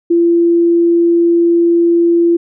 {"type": "tone", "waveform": "sine", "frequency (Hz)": 340.5, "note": "F4", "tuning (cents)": -44, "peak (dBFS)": -7, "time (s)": [0.1, 2.37], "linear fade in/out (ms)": 10, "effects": []}